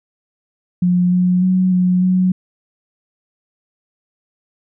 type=tone with pitch steps; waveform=sine; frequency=178.6 / 180.7 / 185.1 / 181.5 / 184.2 Hz; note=F3 / F#3 / F#3 / F#3 / F#3; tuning=+39 / -41 / +1 / -33 / -7 cents; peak=-11 dBFS; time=0.82-2.32 s; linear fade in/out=5 ms; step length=300 ms; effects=none